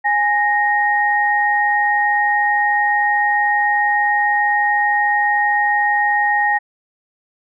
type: tone pair together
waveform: sine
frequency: 828.5 / 1864.7 Hz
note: G#5 / A#6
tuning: -4 / 0 cents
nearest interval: octave + major second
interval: 1404 cents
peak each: -16 / -16 dBFS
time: 0.04-6.59 s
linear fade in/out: 20 ms
effects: none